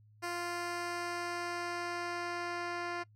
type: tone with low-pass filter sweep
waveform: 10% pulse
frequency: 348.4 Hz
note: F4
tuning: 4 cents flat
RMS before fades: -38 dBFS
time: 0.22-3.04 s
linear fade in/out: 20 ms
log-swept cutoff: 11000 to 4200 Hz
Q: 0.72
effects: noise-tail reverb RT60 0.1 s tail -24 dB re dry + added 106 Hz sine -59 dBFS peak until 3.15 s